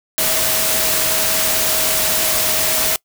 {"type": "tone in noise", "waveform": "sine", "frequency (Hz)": 637, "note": "D#5", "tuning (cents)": 41, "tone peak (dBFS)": -27, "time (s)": [0.18, 2.96], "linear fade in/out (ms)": 0, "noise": "white", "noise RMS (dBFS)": -17, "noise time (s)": [0.18, 2.96], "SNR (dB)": -13, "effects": ["noise-tail reverb RT60 0.1 s tail -24 dB re dry"]}